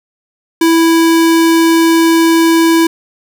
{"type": "tone", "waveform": "square", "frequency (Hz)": 329.6, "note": "E4", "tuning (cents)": 0, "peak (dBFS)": -7, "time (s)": [0.61, 2.87], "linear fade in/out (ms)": 5, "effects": []}